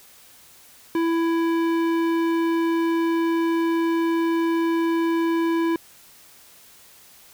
sine tone with tanh clipping, 331.9 Hz, E4, 12 cents sharp, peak -21 dBFS, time 0.95-5.76 s, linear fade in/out 2 ms, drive 16 dB, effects white hiss -50 dBFS RMS until 7.33 s

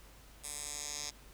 10% pulse tone with band-pass filter sweep, 146.83 Hz, D3, in tune, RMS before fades -42 dBFS, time 0.43-1.11 s, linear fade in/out 20 ms, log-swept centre 9000 to 5900 Hz, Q 2.8, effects added 50 Hz sine -57 dBFS peak until 1.33 s + pink hiss -59 dBFS RMS until 1.33 s

